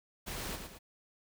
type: noise with echo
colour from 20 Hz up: pink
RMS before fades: -40 dBFS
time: 0.26-0.57 s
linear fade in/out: 20 ms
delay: 110 ms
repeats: 2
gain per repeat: -6 dB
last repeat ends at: 0.79 s
effects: none